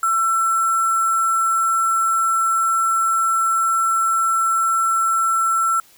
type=tone with sample-and-hold; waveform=sine; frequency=1341 Hz; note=E6; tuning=29 cents sharp; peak=-15 dBFS; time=0.03-5.8 s; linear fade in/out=2 ms; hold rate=8820 Hz; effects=white hiss -51 dBFS RMS until 5.97 s